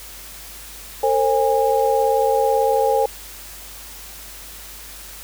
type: tone cluster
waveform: sine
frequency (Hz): 452.9 / 531 / 818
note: A#4 / C5 / G#5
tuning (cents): -50 / +25 / -26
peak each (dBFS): -19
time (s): 1.03-3.06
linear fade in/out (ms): 5
effects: added 50 Hz sine -43 dBFS peak until 5.23 s + white hiss -38 dBFS RMS until 5.23 s